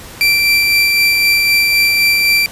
30% pulse tone with tremolo, 2349 Hz, D7, in tune, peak -6 dBFS, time 0.21-2.46 s, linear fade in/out 0 ms, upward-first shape sine, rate 3.9 Hz, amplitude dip 25%, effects pink hiss -33 dBFS RMS until 2.51 s + resampled to 32000 Hz

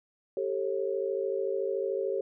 sine tone cluster, 390.7 / 444.3 / 543 Hz, G4 / A4 / C#5, -6 / +17 / -36 cents, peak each -31 / -33 / -33 dBFS, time 0.37-2.21 s, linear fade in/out 2 ms, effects none

